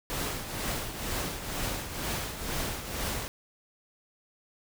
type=noise with tremolo; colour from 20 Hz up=pink; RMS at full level=-31 dBFS; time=0.1-3.28 s; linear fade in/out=0 ms; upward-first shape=triangle; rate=2.1 Hz; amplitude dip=65%; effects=none